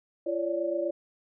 sine tone cluster, 342.2 / 559 / 587 Hz, F4 / C#5 / D5, -35 / +14 / -1 cents, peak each -31 dBFS, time 0.26-0.91 s, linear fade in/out 10 ms, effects none

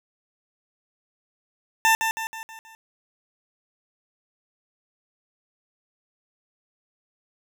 20% pulse tone with echo, 893 Hz, A5, 25 cents sharp, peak -11 dBFS, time 1.85-1.95 s, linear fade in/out 0 ms, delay 160 ms, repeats 5, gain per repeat -6 dB, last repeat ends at 2.75 s, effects none

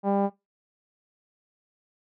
sawtooth tone with low-pass filter, 198.9 Hz, G3, 25 cents sharp, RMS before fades -24 dBFS, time 0.03-0.3 s, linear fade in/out 50 ms, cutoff 770 Hz, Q 3.4, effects noise-tail reverb RT60 0.2 s tail -19 dB re dry

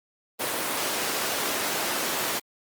pink high-pass noise, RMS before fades -28 dBFS, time 0.39-2.4 s, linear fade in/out 20 ms, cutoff 350 Hz, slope 12 dB/octave, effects Opus 32 kbps

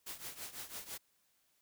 white noise with tremolo, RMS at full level -43 dBFS, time 0.06-0.98 s, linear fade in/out 10 ms, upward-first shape triangle, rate 6 Hz, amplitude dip 85%, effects white hiss -75 dBFS RMS until 1.61 s

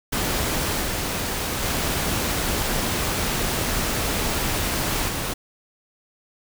pink noise with level steps, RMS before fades -24 / -26 / -24 / -27 dBFS, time 0.12-5.34 s, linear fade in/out 10 ms, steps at 0.81 / 1.62 / 5.08 s, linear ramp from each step 10 ms, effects none

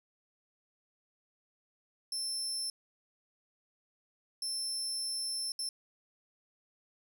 30% pulse tone bursts at uneven times, 5330 Hz, E8, 18 cents sharp, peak -30 dBFS, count 3, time 2.12-2.7 / 4.42-5.52 / 5.59-5.69 s, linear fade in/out 2 ms, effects none

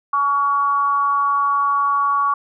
sine tone with amplitude modulation, 1128 Hz, C#6, 30 cents sharp, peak -12 dBFS, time 0.13-2.34 s, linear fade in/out 5 ms, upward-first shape sine, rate 280 Hz, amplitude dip 60%, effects none

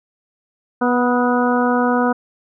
harmonic tone with a mistuned harmonic, 245.3 Hz, B3, 12 cents flat, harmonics 1 / 2 / 3 / 4 / 5 / 6, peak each -17 / -20 / -22 / -23 / -24 / -25 dBFS, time 0.81-2.13 s, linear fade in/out 10 ms, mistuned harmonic 5, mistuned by +33 cents, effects none

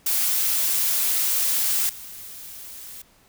blue noise with level steps, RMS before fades -22 / -39 dBFS, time 0.06-3.02 s, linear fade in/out 5 ms, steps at 1.89 s, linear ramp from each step 5 ms, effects pink hiss -57 dBFS RMS until 3.28 s

